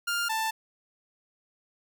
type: tone pair in turn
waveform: sawtooth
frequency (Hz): 1403 / 885.6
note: F6 / A5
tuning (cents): +8 / +11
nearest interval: minor sixth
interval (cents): 797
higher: first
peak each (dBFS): -23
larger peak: neither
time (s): 0.07-0.29 / 0.29-0.51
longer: neither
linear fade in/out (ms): 10
effects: none